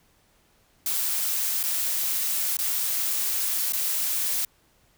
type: noise with dropouts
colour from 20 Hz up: blue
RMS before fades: -26 dBFS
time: 0.86-4.45 s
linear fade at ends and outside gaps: 2 ms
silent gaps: 1.63-1.637 / 2.57-2.588 / 3.723-3.733 s
effects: pink hiss -63 dBFS RMS until 4.97 s